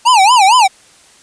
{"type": "tone with vibrato", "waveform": "square", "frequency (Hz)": 879, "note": "A5", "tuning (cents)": -2, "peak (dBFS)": -6, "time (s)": [0.05, 0.68], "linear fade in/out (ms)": 20, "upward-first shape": "sine", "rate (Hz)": 4.4, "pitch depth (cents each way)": 260, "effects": ["white hiss -45 dBFS RMS until 1.22 s", "resampled to 22050 Hz"]}